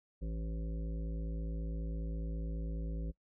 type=harmonic tone; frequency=54.7 Hz; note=A1; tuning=9 cents flat; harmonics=1 / 3 / 5 / 7 / 9 / 10; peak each=-36 / -43 / -50 / -54 / -55 / -57 dBFS; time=0.21-3.12 s; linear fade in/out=20 ms; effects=noise-tail reverb RT60 0.1 s tail -24 dB re dry